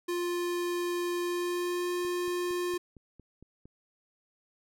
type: tone with pitch glide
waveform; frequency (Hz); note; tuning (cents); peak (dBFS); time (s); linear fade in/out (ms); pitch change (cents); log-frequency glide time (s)
square; 350.6 to 354.5; F4 to F4; +7 to +26; -30; 0.08-2.78; 10; +19; 1.22-1.9
type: click train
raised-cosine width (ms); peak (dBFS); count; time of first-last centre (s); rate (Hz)
3; -38; 8; 2.05-3.656; 4.36
effects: none